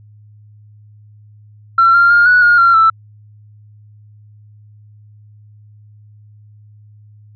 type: tone with pitch steps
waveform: sine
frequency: 1355 / 1389 / 1412 / 1471 / 1426 / 1374 / 1324 Hz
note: E6 / F6 / F6 / F#6 / F6 / F6 / E6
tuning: +47 / -10 / +19 / -11 / +36 / -29 / +7 cents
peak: -5 dBFS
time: 1.78-2.9 s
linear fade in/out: 5 ms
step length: 160 ms
effects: tanh soft clip ceiling -2 dBFS + added 105 Hz sine -40 dBFS peak until 7.35 s